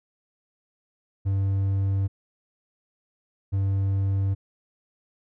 triangle tone pair in turn, 97.6 / 97.6 Hz, G2 / G2, -7 / -7 cents, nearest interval unison, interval 0 cents, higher neither, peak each -19 dBFS, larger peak neither, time 1.25-2.08 / 3.52-4.35 s, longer neither, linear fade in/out 20 ms, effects none

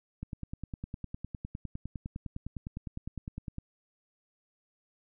click train, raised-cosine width 5 ms, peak -25 dBFS, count 34, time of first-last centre 0.23-3.584 s, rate 9.84 Hz, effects none

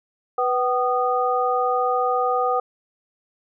sine tone cluster, 494.5 / 760 / 1230 Hz, B4 / F#5 / D#6, +2 / +46 / -20 cents, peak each -23 / -22 / -23 dBFS, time 0.38-2.6 s, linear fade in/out 5 ms, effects none

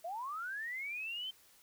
sine linear sweep, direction up, 637 to 3136 Hz, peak -38 dBFS, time 0.04-1.31 s, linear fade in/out 10 ms, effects white hiss -64 dBFS RMS until 1.62 s

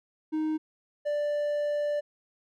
triangle tone pair in turn, 311.5 / 588 Hz, D#4 / D5, +2 / +2 cents, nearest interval major seventh, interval 1100 cents, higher second, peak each -24 dBFS, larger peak neither, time 0.32-0.58 / 1.05-2.01 s, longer second, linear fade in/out 20 ms, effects none

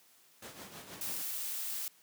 pink noise with tremolo, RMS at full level -45 dBFS, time 0.42-1.22 s, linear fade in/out 5 ms, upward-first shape triangle, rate 6.3 Hz, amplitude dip 65%
blue noise, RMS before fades -38 dBFS, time 1.01-1.88 s, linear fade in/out 2 ms
effects white hiss -64 dBFS RMS until 2.02 s + high-pass 150 Hz 12 dB/octave

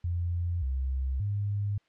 sine tone with pitch steps, 86.7 / 65.9 / 101.9 Hz, F2 / C2 / G#2, -12 / +13 / -32 cents, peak -27 dBFS, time 0.04-1.78 s, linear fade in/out 5 ms, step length 580 ms, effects white hiss -69 dBFS RMS until 1.88 s + low-pass 3000 Hz 12 dB/octave

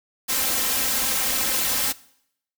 white noise with comb filter, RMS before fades -23 dBFS, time 0.28-1.93 s, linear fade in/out 20 ms, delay 3.8 ms, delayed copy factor +0.9, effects noise-tail reverb RT60 0.7 s tail -20 dB re dry

